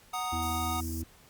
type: chord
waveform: square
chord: D# minor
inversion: first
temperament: equal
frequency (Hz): 740 / 932.3 / 1244.5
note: F#5 / A#5 / D#6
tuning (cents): 0 / 0 / 0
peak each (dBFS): -36 / -40 / -35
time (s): 0.13-0.81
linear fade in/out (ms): 10
type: harmonic tone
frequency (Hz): 81.6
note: E2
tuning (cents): -17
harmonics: 1 / 3 / 4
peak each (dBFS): -34 / -39 / -40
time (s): 0.32-1.04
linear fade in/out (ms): 10
type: high-pass noise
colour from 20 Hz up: white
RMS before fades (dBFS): -43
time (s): 0.42-1.02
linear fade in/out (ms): 5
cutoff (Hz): 4800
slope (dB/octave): 96
effects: pink hiss -58 dBFS RMS until 1.29 s + Opus 48 kbps